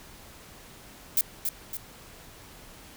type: noise with echo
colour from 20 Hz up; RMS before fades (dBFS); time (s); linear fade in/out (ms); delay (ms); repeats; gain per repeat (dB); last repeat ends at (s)
violet; -22; 1.17-1.21; 2; 280; 2; -6; 1.77
effects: pink hiss -49 dBFS RMS until 2.96 s